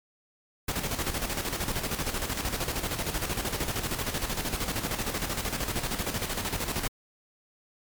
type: noise with tremolo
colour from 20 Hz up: pink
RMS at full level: -29 dBFS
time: 0.68-6.88 s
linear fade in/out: 5 ms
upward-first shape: square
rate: 13 Hz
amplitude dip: 55%
effects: MP3 96 kbps